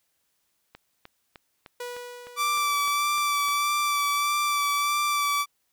click train, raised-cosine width 0.3 ms, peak -27 dBFS, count 10, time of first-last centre 0.75-3.486 s, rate 3.29 Hz
sawtooth tone with exponential decay, 488.6 Hz, B4, 19 cents flat, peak -28 dBFS, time 1.8-3.6 s, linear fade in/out 5 ms, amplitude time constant 390 ms
sawtooth tone with vibrato, 1164 Hz, D6, 16 cents flat, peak -19 dBFS, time 2.36-5.46 s, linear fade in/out 50 ms, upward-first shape sine, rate 1.6 Hz, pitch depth 19 cents each way
effects white hiss -73 dBFS RMS until 5.72 s

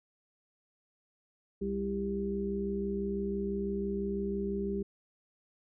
harmonic tone, 66 Hz, C2, 16 cents sharp, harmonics 1 / 3 / 5 / 6, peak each -42 / -34 / -43 / -34 dBFS, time 1.61-4.83 s, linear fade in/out 10 ms, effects none

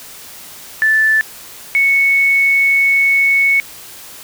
sine tone pair in turn, 1756 / 2212 Hz, A6 / C#7, -4 / -4 cents, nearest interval major third, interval 400 cents, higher second, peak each -9 dBFS, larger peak neither, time 0.82-1.21 / 1.75-3.6 s, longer second, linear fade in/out 0 ms, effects white hiss -35 dBFS RMS until 4.23 s

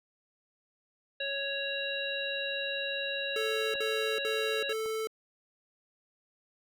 harmonic tone, 554.4 Hz, C#5, in tune, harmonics 1 / 3 / 5 / 7, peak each -37 / -37 / -37 / -37 dBFS, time 1.2-4.73 s, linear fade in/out 5 ms
square tone bursts, 440 Hz, A4, in tune, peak -32 dBFS, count 4, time 3.36-5.072 s, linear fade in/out 2 ms, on 380 ms, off 64 ms
clicks, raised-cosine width 1 ms, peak -34 dBFS, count 2, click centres 3.754 / 4.86 s
effects none

